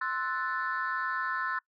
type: chord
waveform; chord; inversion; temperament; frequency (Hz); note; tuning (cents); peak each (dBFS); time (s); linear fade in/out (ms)
sine; F# half-diminished seventh; second; equal; 1046.5 / 1318.5 / 1480 / 1760; C6 / E6 / F#6 / A6; 0 / 0 / 0 / 0; -34; 0.01-1.59; 5
effects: noise-tail reverb RT60 0.1 s tail -24 dB re dry + tanh soft clip ceiling -22 dBFS